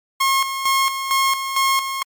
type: tone with tremolo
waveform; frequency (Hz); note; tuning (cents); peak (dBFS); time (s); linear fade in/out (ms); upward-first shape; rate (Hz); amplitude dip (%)
sawtooth; 1079; C#6; -47; -11; 0.2-2.03; 10; square; 2.2; 60
effects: MP3 96 kbps